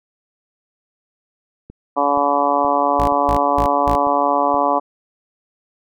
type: click train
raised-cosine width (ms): 3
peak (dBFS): -23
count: 7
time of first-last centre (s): 1.7-4.544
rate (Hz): 2.11
type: harmonic tone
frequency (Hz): 142.9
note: D3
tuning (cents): -47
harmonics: 2 / 3 / 4 / 5 / 6 / 7 / 8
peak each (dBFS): -24 / -27 / -21 / -20 / -21 / -20 / -22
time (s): 1.96-4.8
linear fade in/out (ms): 20
type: tone bursts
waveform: sawtooth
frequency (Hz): 55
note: A1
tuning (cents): 0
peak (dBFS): -17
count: 4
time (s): 2.99-3.952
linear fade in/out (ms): 0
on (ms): 83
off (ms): 210
effects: none